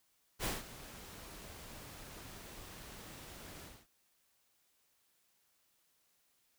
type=noise with ADSR envelope; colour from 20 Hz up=pink; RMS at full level=-35 dBFS; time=0.39-3.87 s; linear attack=56 ms; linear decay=180 ms; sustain=-16 dB; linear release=250 ms; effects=white hiss -75 dBFS RMS until 6.58 s